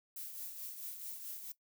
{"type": "noise with tremolo", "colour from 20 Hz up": "violet", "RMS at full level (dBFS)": -43, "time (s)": [0.16, 1.52], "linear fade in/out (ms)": 5, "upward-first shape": "triangle", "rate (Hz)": 4.6, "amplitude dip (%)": 55, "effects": ["noise-tail reverb RT60 0.1 s tail -17 dB re dry"]}